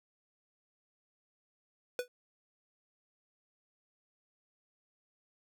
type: tone with exponential decay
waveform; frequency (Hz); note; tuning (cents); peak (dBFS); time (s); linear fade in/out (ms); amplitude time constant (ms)
square; 493.9; B4; 0; -29; 1.99-2.08; 1; 19
effects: none